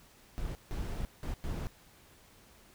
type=noise bursts at uneven times; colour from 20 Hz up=brown; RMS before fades=-36 dBFS; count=4; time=0.38-0.55 / 0.71-1.05 / 1.23-1.34 / 1.44-1.67 s; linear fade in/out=0 ms; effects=pink hiss -60 dBFS RMS until 2.74 s